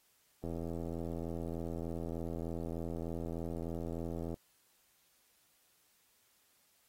click train, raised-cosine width 2 ms, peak -27 dBFS, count 326, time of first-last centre 0.44-4.342 s, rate 83.3 Hz, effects white hiss -71 dBFS RMS until 6.88 s + AAC 48 kbps

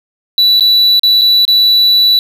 triangle tone with dropouts, 3951 Hz, B7, in tune, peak -4 dBFS, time 0.38-2.19 s, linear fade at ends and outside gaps 1 ms, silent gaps 0.597-0.607 / 0.995-1.033 / 1.212-1.217 / 1.452-1.479 s, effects none

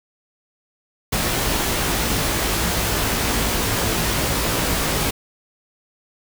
pink noise with comb filter, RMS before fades -21 dBFS, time 1.12-5.11 s, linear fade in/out 10 ms, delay 18 ms, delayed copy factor +0.55, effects none

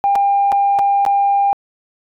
sine tone with dropouts, 800 Hz, G5, 35 cents sharp, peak -10 dBFS, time 0.04-1.53 s, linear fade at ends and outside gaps 0 ms, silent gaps 0.154-0.158 / 0.519-0.525 / 0.788-0.792 / 1.051-1.063 s, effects tanh soft clip ceiling -7 dBFS

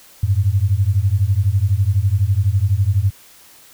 sine beating tone pair, 92.5 / 104.5 Hz, F#2 / G#2, 0 / +11 cents, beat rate 12 Hz, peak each -16 dBFS, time 0.23-3.11 s, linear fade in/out 5 ms, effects white hiss -46 dBFS RMS until 3.73 s

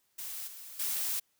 blue noise with level steps, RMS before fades -40 / -47 / -33 dBFS, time 0.18-1.2 s, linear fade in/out 10 ms, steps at 0.47 / 0.79 s, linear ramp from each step 10 ms, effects white hiss -74 dBFS RMS until 1.39 s

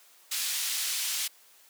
pink band-pass noise, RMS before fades -31 dBFS, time 0.31-1.28 s, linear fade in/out 10 ms, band 3200 to 16000 Hz, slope 12 dB/octave, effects white hiss -58 dBFS RMS until 1.69 s + high-pass 400 Hz 12 dB/octave

